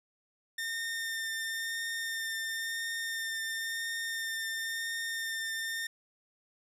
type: tone with vibrato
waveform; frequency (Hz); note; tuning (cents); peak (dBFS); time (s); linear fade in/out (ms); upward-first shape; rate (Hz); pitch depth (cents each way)
sawtooth; 1814; A#6; -48; -30; 0.58-5.87; 5; sine; 0.97; 12
effects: resampled to 32000 Hz